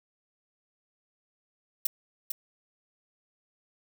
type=noise with echo; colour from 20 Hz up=violet; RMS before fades=-25 dBFS; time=1.85-1.87 s; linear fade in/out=5 ms; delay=450 ms; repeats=1; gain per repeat=-6 dB; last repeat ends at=2.32 s; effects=none